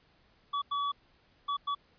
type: tone bursts at uneven times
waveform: square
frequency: 1139 Hz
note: C#6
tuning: 47 cents sharp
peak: -30 dBFS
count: 4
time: 0.53-0.62 / 0.71-0.92 / 1.48-1.57 / 1.67-1.75 s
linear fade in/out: 10 ms
effects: pink hiss -66 dBFS RMS until 1.98 s + resampled to 11025 Hz